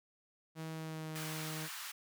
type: tone with pitch glide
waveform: sawtooth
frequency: 160 to 156.71 Hz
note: D#3 to D#3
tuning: +49 to +13 cents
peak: -37 dBFS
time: 0.55-1.69 s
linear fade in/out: 50 ms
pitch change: -36 cents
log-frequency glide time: 0.72-1.17 s
type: high-pass noise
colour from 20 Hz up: pink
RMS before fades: -45 dBFS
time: 1.15-1.92 s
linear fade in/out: 10 ms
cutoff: 1100 Hz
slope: 24 dB/octave
effects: none